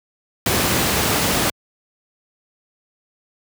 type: noise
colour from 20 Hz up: pink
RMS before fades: -18 dBFS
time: 0.46-1.5 s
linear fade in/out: 2 ms
effects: high-pass 80 Hz 12 dB/octave